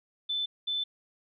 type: tone pair in turn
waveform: sine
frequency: 3520 / 3520 Hz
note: A7 / A7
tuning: 0 / 0 cents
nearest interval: unison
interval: 0 cents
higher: neither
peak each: -28 dBFS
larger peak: neither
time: 0.29-0.46 / 0.67-0.84 s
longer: neither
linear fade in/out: 10 ms
effects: none